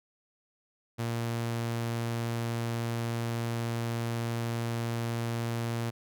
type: tone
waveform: sawtooth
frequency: 116.54 Hz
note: A#2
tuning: in tune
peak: -26 dBFS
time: 0.98-5.91 s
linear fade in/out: 20 ms
effects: none